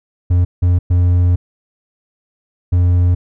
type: tone bursts at uneven times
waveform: triangle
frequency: 88.6 Hz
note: F2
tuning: 25 cents sharp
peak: -7 dBFS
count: 4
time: 0.3-0.45 / 0.62-0.79 / 0.9-1.36 / 2.72-3.15 s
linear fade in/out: 10 ms
effects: none